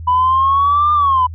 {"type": "exponential two-way sweep", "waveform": "sine", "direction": "up then down", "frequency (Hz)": [987.8, 1207, 987.8], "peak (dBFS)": -9, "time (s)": [0.07, 1.27], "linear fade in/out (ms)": 10, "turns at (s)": 0.93, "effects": ["tanh soft clip ceiling -6 dBFS", "added 82 Hz sine -26 dBFS peak until 1.34 s"]}